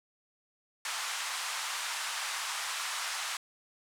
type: band-pass noise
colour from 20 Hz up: pink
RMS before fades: -36 dBFS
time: 0.85-3.37 s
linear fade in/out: 2 ms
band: 930 to 9800 Hz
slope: 24 dB/octave
effects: none